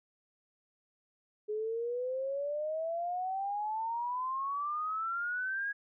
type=exponential sweep; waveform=sine; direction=up; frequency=418.9 to 1661.2 Hz; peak=-32 dBFS; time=1.48-5.73 s; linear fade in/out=20 ms; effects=none